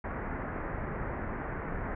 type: low-pass noise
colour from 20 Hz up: pink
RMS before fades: -36 dBFS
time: 0.04-1.95 s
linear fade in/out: 5 ms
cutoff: 2000 Hz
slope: 48 dB/octave
effects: none